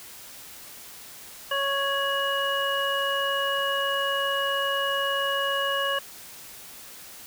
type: harmonic tone with a mistuned harmonic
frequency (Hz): 554.4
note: C#5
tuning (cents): 0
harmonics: 1 / 2 / 3 / 5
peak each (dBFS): -29 / -29 / -29 / -29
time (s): 1.51-5.99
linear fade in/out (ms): 5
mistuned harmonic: 5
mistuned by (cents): +78
effects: white hiss -44 dBFS RMS until 7.26 s